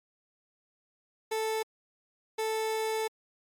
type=tone pair in turn; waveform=30% pulse; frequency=440 / 440 Hz; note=A4 / A4; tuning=0 / 0 cents; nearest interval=unison; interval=0 cents; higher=neither; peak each=-26 dBFS; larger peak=neither; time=1.31-1.63 / 2.38-3.08 s; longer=second; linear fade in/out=10 ms; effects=MP3 64 kbps